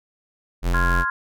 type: tone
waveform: square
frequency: 43.65 Hz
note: F1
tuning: in tune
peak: -19 dBFS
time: 0.62-1.05 s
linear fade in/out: 50 ms
type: chord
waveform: sine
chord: F minor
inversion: second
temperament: equal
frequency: 1046.5 / 1396.9 / 1661.2 Hz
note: C6 / F6 / Ab6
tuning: 0 / 0 / 0 cents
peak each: -25 dBFS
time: 0.74-1.1 s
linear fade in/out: 2 ms
effects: none